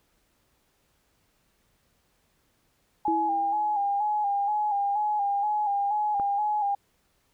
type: tone with vibrato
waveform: sine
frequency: 823 Hz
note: G#5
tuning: 16 cents flat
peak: -23 dBFS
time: 3.05-6.75 s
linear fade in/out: 5 ms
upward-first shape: square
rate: 2.1 Hz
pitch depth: 40 cents each way
type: tone with exponential decay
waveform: sine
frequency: 327.8 Hz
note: E4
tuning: 10 cents flat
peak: -24 dBFS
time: 3.08-3.96 s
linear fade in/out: 0 ms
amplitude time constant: 190 ms
type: click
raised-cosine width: 1 ms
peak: -22 dBFS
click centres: 6.198 s
effects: pink hiss -69 dBFS RMS until 7.33 s